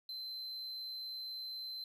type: tone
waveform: triangle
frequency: 4082 Hz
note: C8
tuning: 44 cents flat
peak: -40 dBFS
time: 0.09-1.84 s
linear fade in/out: 2 ms
effects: 12-bit